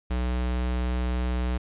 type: tone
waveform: square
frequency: 61.74 Hz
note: B1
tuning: in tune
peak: -25 dBFS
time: 0.1-1.58 s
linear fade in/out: 10 ms
effects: resampled to 8000 Hz + 10-bit